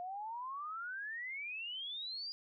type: exponential sweep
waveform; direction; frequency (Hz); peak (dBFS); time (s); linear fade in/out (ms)
sine; up; 702 to 4884; -40; 0-2.32; 0
effects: none